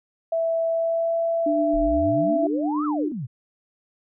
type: tone with pitch glide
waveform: sine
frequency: 659.3 to 666.6 Hz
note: E5 to E5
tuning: 0 to +19 cents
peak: -20 dBFS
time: 0.32-2.47 s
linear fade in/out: 5 ms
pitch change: +19 cents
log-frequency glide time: 0.68-1.15 s
type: tone with tremolo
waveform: sine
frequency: 298.9 Hz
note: D4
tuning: 31 cents sharp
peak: -21 dBFS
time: 1.46-3.12 s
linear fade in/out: 5 ms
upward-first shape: sine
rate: 8.5 Hz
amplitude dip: 25%
type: exponential two-way sweep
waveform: sine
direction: up then down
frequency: 31.19 to 1359 to 108.9 Hz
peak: -27 dBFS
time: 1.73-3.27 s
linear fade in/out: 20 ms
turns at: 2.85 s
effects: none